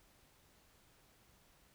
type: silence
effects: pink hiss -68 dBFS RMS until 1.74 s

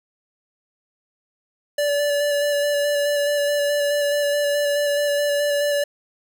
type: tone with vibrato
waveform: square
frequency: 579 Hz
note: D5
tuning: 25 cents flat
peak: -19 dBFS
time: 1.78-5.84 s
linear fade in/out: 5 ms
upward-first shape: square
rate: 4.7 Hz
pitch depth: 13 cents each way
effects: none

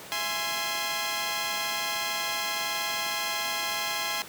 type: chord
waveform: 10% pulse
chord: E augmented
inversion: none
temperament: equal with one note detuned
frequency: 668.8 / 830.6 / 1046.5 Hz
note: E5 / G#5 / B#5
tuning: +25 / 0 / 0 cents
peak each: -27 / -24 / -23 dBFS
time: 0.12-4.22 s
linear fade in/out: 0 ms
effects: pink hiss -43 dBFS RMS until 4.28 s + high-pass 200 Hz 12 dB/octave

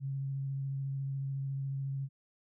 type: tone with vibrato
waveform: sine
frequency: 136.6 Hz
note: C#3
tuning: 25 cents flat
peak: -33 dBFS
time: 0-2.09 s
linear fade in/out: 50 ms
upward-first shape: sine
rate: 14 Hz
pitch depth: 13 cents each way
effects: none

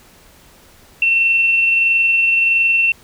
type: tone with amplitude modulation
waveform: sine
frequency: 2700 Hz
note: E7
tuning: 41 cents sharp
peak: -10 dBFS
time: 1.02-2.92 s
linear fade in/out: 2 ms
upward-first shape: sine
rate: 21.5 Hz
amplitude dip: 25%
effects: pink hiss -47 dBFS RMS until 3.03 s

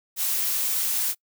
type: noise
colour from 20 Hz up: blue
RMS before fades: -25 dBFS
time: 0.16-1.15 s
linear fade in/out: 50 ms
effects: noise-tail reverb RT60 0.1 s tail -25 dB re dry

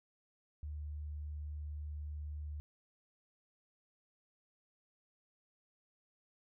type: tone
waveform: sine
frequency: 74.7 Hz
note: D2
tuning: 30 cents sharp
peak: -40 dBFS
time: 0.63-2.6 s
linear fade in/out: 0 ms
effects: none

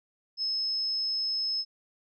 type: tone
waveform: sine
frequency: 5190 Hz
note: E8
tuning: 28 cents flat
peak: -27 dBFS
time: 0.37-1.65 s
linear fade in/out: 50 ms
effects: none

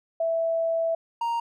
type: tone pair in turn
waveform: sine / triangle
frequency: 659.3 / 932.4 Hz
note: E5 / A#5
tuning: 0 / 0 cents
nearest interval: tritone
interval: 600 cents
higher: second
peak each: -22 dBFS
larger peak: neither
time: 0.2-0.95 / 1.21-1.4 s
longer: first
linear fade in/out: 5 ms
effects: none

